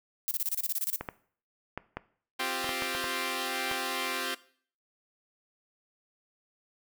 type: noise bursts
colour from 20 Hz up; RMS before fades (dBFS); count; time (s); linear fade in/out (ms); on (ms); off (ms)
violet; -30; 12; 0.28-0.96; 0; 31; 28
type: clicks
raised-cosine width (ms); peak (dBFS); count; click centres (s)
0.5; -19; 10; 1.01 / 1.088 / 1.776 / 1.97 / 2.644 / 2.692 / 2.822 / 2.95 / 3.042 / 3.714
type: chord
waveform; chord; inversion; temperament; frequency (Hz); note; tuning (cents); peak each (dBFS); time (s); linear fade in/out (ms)
5% pulse; C suspended fourth; none; equal; 261.6 / 349.2 / 392; C4 / F4 / G4; 0 / 0 / 0; -24; 2.39-4.35; 10
effects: noise-tail reverb RT60 0.5 s tail -18 dB re dry